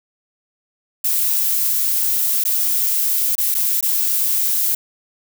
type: noise with dropouts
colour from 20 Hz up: violet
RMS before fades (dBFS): -18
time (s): 1.04-4.75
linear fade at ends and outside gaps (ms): 5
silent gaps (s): 2.44-2.451 / 3.354-3.38 / 3.544-3.549 / 3.81-3.826
effects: none